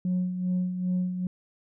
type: tone with tremolo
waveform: sine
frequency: 181.8 Hz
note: F#3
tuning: 30 cents flat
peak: -21 dBFS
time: 0.05-1.27 s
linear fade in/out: 2 ms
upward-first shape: sine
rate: 2.5 Hz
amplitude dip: 60%
effects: tanh soft clip ceiling -21 dBFS